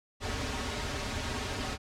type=noise with comb filter; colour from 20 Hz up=pink; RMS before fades=-34 dBFS; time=0.2-1.78 s; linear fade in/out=50 ms; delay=5.9 ms; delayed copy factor=-0.9; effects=low-pass 6000 Hz 12 dB/octave